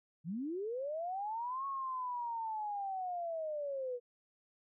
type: linear two-way sweep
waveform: sine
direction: up then down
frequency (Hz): 146.83 to 1106 to 479.6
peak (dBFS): -36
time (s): 0.24-4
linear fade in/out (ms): 50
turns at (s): 1.66
effects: none